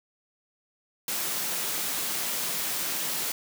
white high-pass noise, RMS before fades -30 dBFS, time 1.08-3.32 s, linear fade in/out 2 ms, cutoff 130 Hz, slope 48 dB/octave, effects none

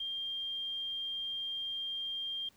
sine tone, 3196 Hz, G7, 33 cents sharp, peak -35 dBFS, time 0-2.49 s, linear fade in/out 5 ms, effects pink hiss -66 dBFS RMS until 2.56 s

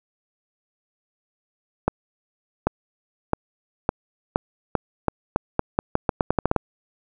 accelerating click train, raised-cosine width 1 ms, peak -4 dBFS, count 18, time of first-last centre 1.88-6.563 s, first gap 790 ms, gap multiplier 0.84, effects none

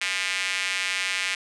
square tone with high-pass filter, 94.2 Hz, F#2, 32 cents sharp, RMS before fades -27 dBFS, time 0.01-1.35 s, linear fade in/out 5 ms, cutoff 2200 Hz, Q 2.3, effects resampled to 22050 Hz

